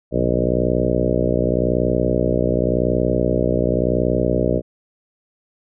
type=harmonic tone with a mistuned harmonic; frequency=60.9 Hz; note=B1; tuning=24 cents flat; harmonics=1 / 2 / 3 / 4 / 5 / 6 / 7 / 8 / 9 / 10; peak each=-25 / -25 / -25 / -25 / -25 / -25 / -25 / -25 / -25 / -25 dBFS; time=0.11-4.62 s; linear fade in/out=50 ms; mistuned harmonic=2; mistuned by=+67 cents; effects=none